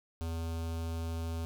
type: tone with notch filter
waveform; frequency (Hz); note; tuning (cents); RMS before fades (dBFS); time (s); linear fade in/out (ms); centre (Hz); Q
square; 82.41; E2; 0; -36; 0.21-1.45; 0; 1900; 1.9
effects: none